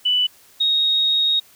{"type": "tone pair in turn", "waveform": "sine", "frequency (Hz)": [2977, 3751], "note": ["F#7", "A#7"], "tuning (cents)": [10, 10], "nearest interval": "major third", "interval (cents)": 400, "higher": "second", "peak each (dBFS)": [-15, -15], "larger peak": "neither", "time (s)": [[0.05, 0.27], [0.6, 1.4]], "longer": "second", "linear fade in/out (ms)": 10, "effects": ["white hiss -51 dBFS RMS until 1.55 s"]}